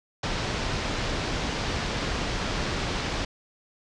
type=low-pass noise; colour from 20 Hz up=pink; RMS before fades=-29 dBFS; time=0.23-3.25 s; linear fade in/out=5 ms; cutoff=5700 Hz; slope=24 dB/octave; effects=resampled to 22050 Hz